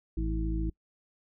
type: harmonic tone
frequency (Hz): 53.9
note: A1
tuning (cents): -35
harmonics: 1 / 2 / 3 / 4 / 6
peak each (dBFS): -29 / -41 / -38 / -44 / -35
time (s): 0.17-0.7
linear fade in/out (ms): 5
effects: noise-tail reverb RT60 0.1 s tail -24 dB re dry